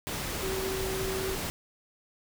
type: tone in noise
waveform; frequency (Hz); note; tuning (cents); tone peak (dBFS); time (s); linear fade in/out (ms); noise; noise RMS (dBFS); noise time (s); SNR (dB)
sine; 381.2; G4; -48; -32; 0.43-1.35; 0; pink; -34; 0.07-1.5; -1
effects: none